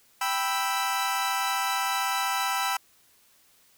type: chord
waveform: sawtooth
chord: E minor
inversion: first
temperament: equal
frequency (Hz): 784 / 987.8 / 1318.5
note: G5 / B5 / E6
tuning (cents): 0 / 0 / 0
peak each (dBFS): -26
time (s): 0.21-2.77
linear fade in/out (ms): 5
effects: white hiss -61 dBFS RMS until 3.77 s